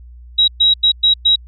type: tone bursts at uneven times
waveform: sine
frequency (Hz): 3843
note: B7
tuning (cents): -48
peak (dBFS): -8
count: 5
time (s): 0.38-0.48 / 0.6-0.74 / 0.83-0.92 / 1.03-1.14 / 1.25-1.36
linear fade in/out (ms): 10
effects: added 60 Hz sine -35 dBFS peak until 1.47 s